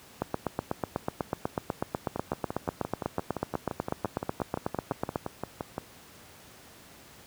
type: two click trains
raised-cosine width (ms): 1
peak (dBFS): -13 / -17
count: 41 / 22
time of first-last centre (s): 0.22-5.158 / 2.16-5.781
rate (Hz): 8.1 / 5.8
effects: pink hiss -52 dBFS RMS until 7.26 s + high-pass 80 Hz 12 dB/octave